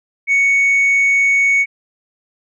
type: tone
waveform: sine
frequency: 2224 Hz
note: C#7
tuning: 5 cents sharp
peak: -8 dBFS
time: 0.27-1.66 s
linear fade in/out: 50 ms
effects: tanh soft clip ceiling -9 dBFS